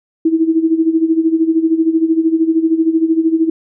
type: tone with tremolo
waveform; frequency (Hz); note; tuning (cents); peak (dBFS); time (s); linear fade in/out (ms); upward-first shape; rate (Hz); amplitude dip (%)
sine; 324.1; E4; -29; -7; 0.25-3.5; 5; sine; 13; 75
effects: none